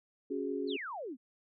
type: chord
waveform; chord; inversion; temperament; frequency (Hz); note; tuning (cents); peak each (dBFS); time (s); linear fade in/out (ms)
sine; C# suspended fourth; none; just; 277.2 / 369.6 / 415.8; C#4 / F#4 / G#4; 0 / -2 / +2; -37 / -38 / -37; 0.3-0.77; 10
type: exponential sweep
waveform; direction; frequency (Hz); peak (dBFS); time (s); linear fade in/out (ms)
sine; down; 4558 to 225.9; -38; 0.67-1.17; 50
effects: none